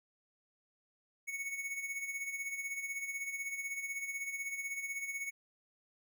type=tone with tremolo; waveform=square; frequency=2217 Hz; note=C#7; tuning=in tune; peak=-36 dBFS; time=1.27-5.31 s; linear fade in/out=20 ms; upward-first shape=sine; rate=16 Hz; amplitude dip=60%; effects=none